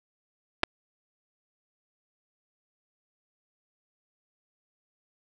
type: clicks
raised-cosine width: 0.3 ms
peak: -7 dBFS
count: 2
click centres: 0.633 / 0.636 s
effects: none